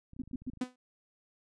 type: clicks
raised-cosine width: 5 ms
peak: -39 dBFS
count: 12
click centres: 0.134 / 0.165 / 0.199 / 0.236 / 0.276 / 0.313 / 0.356 / 0.42 / 0.467 / 0.499 / 0.535 / 0.573 s
type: tone bursts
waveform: sine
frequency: 254.6 Hz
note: C4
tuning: 47 cents flat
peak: -33 dBFS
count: 4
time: 0.19-0.64 s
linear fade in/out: 5 ms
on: 30 ms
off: 110 ms
type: tone with exponential decay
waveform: sawtooth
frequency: 251.6 Hz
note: B3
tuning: 32 cents sharp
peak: -30 dBFS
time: 0.61-0.76 s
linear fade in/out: 5 ms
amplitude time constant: 32 ms
effects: resampled to 22050 Hz